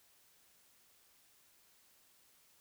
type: silence
effects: white hiss -68 dBFS RMS until 2.6 s